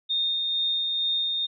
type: tone with tremolo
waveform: sine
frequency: 3664 Hz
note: A#7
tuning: 31 cents flat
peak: -22 dBFS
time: 0.09-1.47 s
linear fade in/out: 20 ms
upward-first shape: sine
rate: 2.2 Hz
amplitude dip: 25%
effects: none